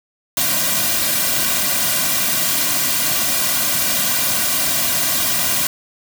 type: noise with comb filter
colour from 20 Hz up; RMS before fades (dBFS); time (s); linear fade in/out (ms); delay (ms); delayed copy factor
white; -18; 0.37-5.67; 2; 2.3; -0.95
effects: none